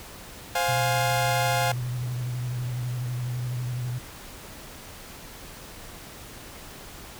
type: chord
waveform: sawtooth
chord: F minor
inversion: second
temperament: equal with one note detuned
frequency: 523.3 / 705.3 / 830.6 Hz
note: C5 / F5 / Ab5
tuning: 0 / +17 / 0 cents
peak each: -25 / -22 / -24 dBFS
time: 0.55-1.72 s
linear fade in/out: 5 ms
type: tone with vibrato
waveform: sine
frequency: 123.47 Hz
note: B2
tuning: in tune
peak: -27 dBFS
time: 0.68-3.99 s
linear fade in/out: 10 ms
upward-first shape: sine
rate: 12 Hz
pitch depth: 41 cents each way
effects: pink hiss -43 dBFS RMS until 7.19 s